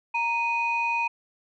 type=tone pair together; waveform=sine; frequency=932.3 / 2487 Hz; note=A#5 / D#7; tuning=0 / -1 cents; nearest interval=octave + perfect fourth; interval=1699 cents; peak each=-25 dBFS; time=0.14-1.08 s; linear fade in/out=10 ms; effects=tanh soft clip ceiling -16 dBFS